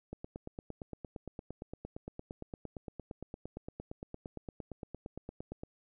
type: click train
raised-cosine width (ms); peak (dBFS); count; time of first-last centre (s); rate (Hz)
2; -28; 49; 0.13-5.635; 8.72
effects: none